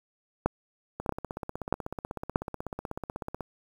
two click trains, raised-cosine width 1 ms, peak -20 / -9 dBFS, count 40 / 4, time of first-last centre 1-3.407 / 0.46-2.359 s, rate 16.2 / 1.58 Hz, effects 8-bit

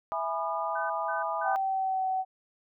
sine chord, E major seventh, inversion none, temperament equal with one note detuned, 659.3 / 830.6 / 987.8 / 1213.3 Hz, E5 / G#5 / B5 / D#6, 0 / 0 / 0 / -44 cents, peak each -34 dBFS, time 0.12-1.56 s, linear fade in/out 0 ms
sine tone bursts, 1521 Hz, F#6, 47 cents sharp, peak -34 dBFS, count 3, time 0.75-1.56 s, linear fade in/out 10 ms, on 150 ms, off 180 ms
sine tone with pitch glide, 773 to 755.3 Hz, G5 to F#5, -24 to +35 cents, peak -26 dBFS, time 1.43-2.25 s, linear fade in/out 50 ms, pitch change -41 cents, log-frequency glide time 1.6-2.06 s
effects none

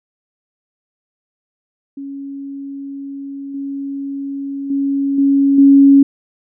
sine tone with level steps, 277.2 Hz, C#4, in tune, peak -25 / -21 / -14 / -9 / -4 dBFS, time 1.97-6.03 s, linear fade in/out 5 ms, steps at 3.54 / 4.7 / 5.18 / 5.58 s, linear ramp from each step 5 ms, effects none

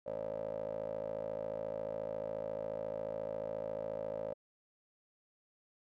15% pulse tone with band-pass filter, 54.2 Hz, A1, 25 cents flat, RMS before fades -40 dBFS, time 0.06-4.34 s, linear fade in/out 10 ms, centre 570 Hz, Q 7.1, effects none

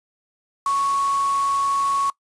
sine tone in noise, 1108.7 Hz, C#6, in tune, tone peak -18 dBFS, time 0.66-2.1 s, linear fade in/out 2 ms, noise white, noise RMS -35 dBFS, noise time 0.66-2.1 s, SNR +14 dB, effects noise-tail reverb RT60 0.1 s tail -21 dB re dry + resampled to 22050 Hz

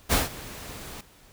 pink noise with ADSR envelope, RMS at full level -20 dBFS, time 0.09-1.01 s, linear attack 36 ms, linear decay 160 ms, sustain -20 dB, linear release 4 ms, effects pink hiss -55 dBFS RMS until 1.32 s

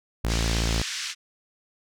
sawtooth tone, 56.5 Hz, A1, 47 cents sharp, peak -19 dBFS, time 0.24-0.82 s, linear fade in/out 5 ms
white band-pass noise, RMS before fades -32 dBFS, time 0.27-1.15 s, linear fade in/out 50 ms, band 1500 to 6400 Hz, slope 24 dB/octave
effects none

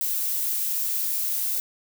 violet noise, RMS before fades -26 dBFS, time 0.01-1.6 s, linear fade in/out 0 ms, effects none

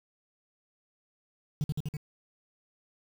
triangle tone with echo, 150 Hz, D3, 37 cents sharp, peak -22 dBFS, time 1.61-1.64 s, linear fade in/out 0 ms, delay 82 ms, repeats 4, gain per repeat -2 dB, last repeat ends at 1.968 s, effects tanh soft clip ceiling -22 dBFS + 8-bit

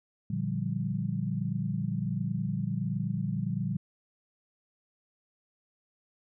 sine chord, G minor seventh, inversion first, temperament equal, 116.54 / 146.83 / 174.61 / 196 Hz, Bb2 / D3 / F3 / G3, 0 / 0 / 0 / 0 cents, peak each -34 dBFS, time 0.3-3.77 s, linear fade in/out 5 ms, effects none

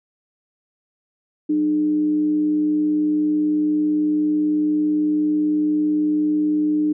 sine tone with frequency modulation, 303 Hz, D#4, 46 cents flat, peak -16 dBFS, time 1.49-6.93 s, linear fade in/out 10 ms, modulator 118 Hz, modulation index 0.22, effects none

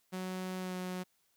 sawtooth tone with pitch glide, 185.3 to 182.96 Hz, F#3 to F#3, +3 to -19 cents, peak -33 dBFS, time 0.12-1.04 s, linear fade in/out 20 ms, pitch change -22 cents, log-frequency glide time 0.59-0.75 s, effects white hiss -74 dBFS RMS until 1.36 s

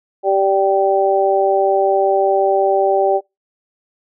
harmonic tone, 194.9 Hz, G3, 10 cents flat, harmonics 2 / 3 / 4, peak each -16 / -16 / -16 dBFS, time 0.23-3.21 s, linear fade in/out 50 ms, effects noise-tail reverb RT60 0.2 s tail -23 dB re dry

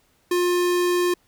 square tone, 354.7 Hz, F4, 27 cents sharp, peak -19 dBFS, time 0.31-1.14 s, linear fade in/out 5 ms, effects pink hiss -63 dBFS RMS until 1.27 s

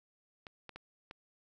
clicks, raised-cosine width 0.3 ms, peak -30 dBFS, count 4, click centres 0.468 / 0.693 / 0.76 / 1.111 s, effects none

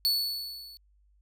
45% pulse tone with level ramp, 4435 Hz, C#8, in tune, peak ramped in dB -21 to -46 dBFS, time 0.05-0.77 s, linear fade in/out 0 ms, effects added 50 Hz sine -61 dBFS peak until 1.21 s

